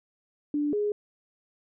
sine tone pair in turn, 293.7 / 415.4 Hz, D4 / G#4, 0 / 0 cents, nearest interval tritone, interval 600 cents, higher second, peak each -24 dBFS, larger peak neither, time 0.54-0.73 / 0.73-0.92 s, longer neither, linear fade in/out 2 ms, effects none

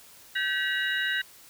sine tone cluster, 1545 / 1699 / 1930 / 2856 / 3828 Hz, G6 / G#6 / B6 / F7 / A#7, -26 / +39 / -40 / +38 / +45 cents, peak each -29 / -37 / -30 / -34 / -34 dBFS, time 0.35-1.22 s, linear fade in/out 10 ms, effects white hiss -52 dBFS RMS until 1.49 s

